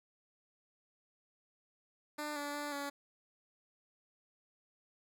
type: tone with pitch steps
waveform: 10% pulse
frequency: 298.5 / 289 / 292.2 / 283.4 Hz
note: D4 / D4 / D4 / C#4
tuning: +28 / -28 / -9 / +38 cents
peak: -30 dBFS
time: 2.18-2.9 s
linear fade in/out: 10 ms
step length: 180 ms
effects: none